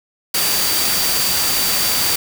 sine tone in noise, 4650 Hz, D8, 18 cents flat, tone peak -22 dBFS, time 0.34-2.16 s, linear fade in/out 5 ms, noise white, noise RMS -18 dBFS, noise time 0.34-2.16 s, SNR -7 dB, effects none

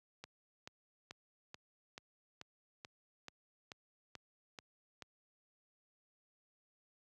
click train, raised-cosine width 0.2 ms, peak -30 dBFS, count 12, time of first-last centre 0.24-5.023 s, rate 2.3 Hz, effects high-pass 80 Hz 12 dB/octave

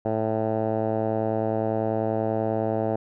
10% pulse tone with low-pass filter, 110.2 Hz, A2, 3 cents sharp, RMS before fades -25 dBFS, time 0.05-2.96 s, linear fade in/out 5 ms, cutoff 730 Hz, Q 2.5, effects none

